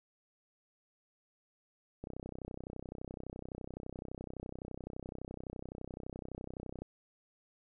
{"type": "click train", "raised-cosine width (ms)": 2, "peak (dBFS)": -29, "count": 153, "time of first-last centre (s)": [2.04, 6.82], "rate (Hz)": 31.8, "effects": []}